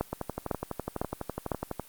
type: two click trains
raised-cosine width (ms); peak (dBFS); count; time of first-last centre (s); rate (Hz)
1; -13 / -17; 4 / 21; 0.01-1.518 / 0.13-1.797; 1.99 / 12
effects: white hiss -53 dBFS RMS until 1.88 s + Opus 32 kbps